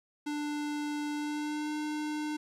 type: tone with pitch glide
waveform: square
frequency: 295.7 to 302.1 Hz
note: D4 to D4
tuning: +12 to +49 cents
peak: -33 dBFS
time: 0.26-2.37 s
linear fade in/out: 10 ms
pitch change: +37 cents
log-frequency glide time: 1.13-1.73 s
effects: low-pass 9000 Hz 12 dB/octave + 12-bit